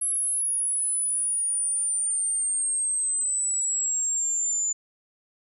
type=exponential sweep; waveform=sine; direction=down; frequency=10920 to 7040 Hz; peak=-23 dBFS; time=0.01-4.73 s; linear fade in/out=10 ms; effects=none